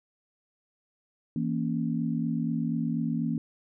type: chord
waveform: sine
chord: A# diminished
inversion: second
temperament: equal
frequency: 164.81 / 233.1 / 277.2 Hz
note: E3 / A#3 / C#4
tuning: 0 / 0 / 0 cents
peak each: -30 / -29 / -33 dBFS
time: 1.36-3.38 s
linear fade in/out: 2 ms
effects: none